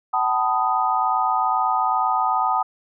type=chord; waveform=sine; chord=B dominant seventh; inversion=second; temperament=equal with one note detuned; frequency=757.7 / 880 / 987.8 / 1244.5 Hz; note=F#5 / A5 / B5 / D#6; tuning=+41 / 0 / 0 / 0 cents; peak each=-23 / -23 / -26 / -22 dBFS; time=0.13-2.63 s; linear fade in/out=10 ms; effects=none